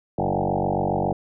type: tone with frequency modulation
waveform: sine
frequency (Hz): 463.7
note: A#4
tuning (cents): -9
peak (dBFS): -20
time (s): 0.18-1.13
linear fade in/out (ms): 5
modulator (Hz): 47.3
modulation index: 7.8
effects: none